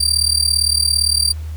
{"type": "tone with amplitude modulation", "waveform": "30% pulse", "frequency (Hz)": 4696, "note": "D8", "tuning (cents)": -1, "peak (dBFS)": -7, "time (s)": [0, 1.33], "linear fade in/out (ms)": 10, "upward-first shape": "sine", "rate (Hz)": 37.6, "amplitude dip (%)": 90, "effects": ["added 78 Hz sine -24 dBFS peak until 1.56 s", "pink hiss -46 dBFS RMS until 1.56 s"]}